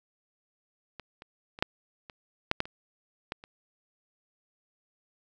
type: clicks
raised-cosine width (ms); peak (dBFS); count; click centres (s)
0.3; -25 / -29 / -27 / -7 / -28 / -8 / -10 / -27 / -17 / -30; 10; 0.997 / 1.221 / 1.589 / 1.625 / 2.098 / 2.514 / 2.604 / 2.655 / 3.321 / 3.439
effects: none